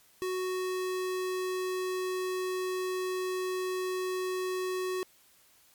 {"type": "tone", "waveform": "square", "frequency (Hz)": 370, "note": "F#4", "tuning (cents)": 0, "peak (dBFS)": -31, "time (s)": [0.22, 5.03], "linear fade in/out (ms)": 0, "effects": ["white hiss -62 dBFS RMS until 5.74 s", "MP3 96 kbps"]}